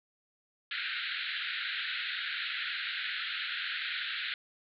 pink band-pass noise, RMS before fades -36 dBFS, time 0.71-4.34 s, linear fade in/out 2 ms, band 1400 to 4200 Hz, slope 96 dB/octave, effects none

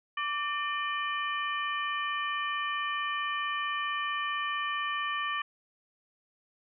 harmonic tone with a mistuned harmonic, 600 Hz, D5, 37 cents sharp, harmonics 2 / 3 / 4 / 5, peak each -32 / -35 / -38 / -39 dBFS, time 0.17-5.42 s, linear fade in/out 5 ms, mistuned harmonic 2, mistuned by -52 cents, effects none

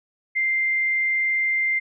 sine tone, 2093 Hz, C7, in tune, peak -19 dBFS, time 0.35-1.8 s, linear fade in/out 20 ms, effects none

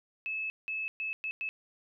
sine tone bursts at uneven times, 2600 Hz, E7, 24 cents flat, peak -32 dBFS, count 5, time 0.26-0.5 / 0.68-0.88 / 1-1.13 / 1.24-1.31 / 1.41-1.49 s, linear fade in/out 0 ms, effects none

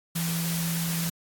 sine tone in noise, 167.2 Hz, E3, 25 cents sharp, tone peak -27 dBFS, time 0.15-1.1 s, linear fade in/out 10 ms, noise white, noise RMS -32 dBFS, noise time 0.15-1.1 s, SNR +2 dB, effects AAC 64 kbps

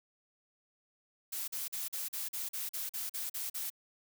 blue noise bursts, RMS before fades -38 dBFS, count 12, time 1.32-3.702 s, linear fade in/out 10 ms, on 160 ms, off 42 ms, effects none

